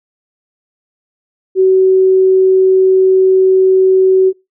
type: tone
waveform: sine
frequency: 377.4 Hz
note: F#4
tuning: 34 cents sharp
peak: -5 dBFS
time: 1.55-4.33 s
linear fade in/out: 50 ms
effects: noise-tail reverb RT60 0.2 s tail -21 dB re dry